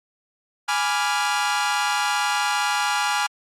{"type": "chord", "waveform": "sawtooth", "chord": "G# diminished seventh", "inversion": "none", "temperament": "equal", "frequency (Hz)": [830.6, 987.8, 1174.7, 1396.9], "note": ["G#5", "B5", "D6", "F6"], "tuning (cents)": [0, 0, 0, 0], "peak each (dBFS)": [-20, -24, -25, -22], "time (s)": [0.68, 3.27], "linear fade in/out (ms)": 10, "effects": ["low-pass 9000 Hz 12 dB/octave", "Opus 48 kbps"]}